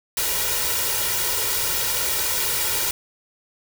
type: noise with comb filter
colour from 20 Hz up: white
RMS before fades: -23 dBFS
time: 0.17-2.91 s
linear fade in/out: 2 ms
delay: 2.1 ms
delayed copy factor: +0.75
effects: none